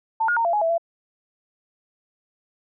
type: tone with pitch steps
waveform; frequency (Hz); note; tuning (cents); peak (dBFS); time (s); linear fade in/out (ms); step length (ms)
sine; 893 / 1430 / 920 / 683 / 837 / 659 / 674; A5 / F6 / A#5 / F5 / G#5 / E5 / E5; +25 / +41 / -23 / -39 / +13 / -1 / +38; -18; 0.2-0.781; 10; 83
effects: none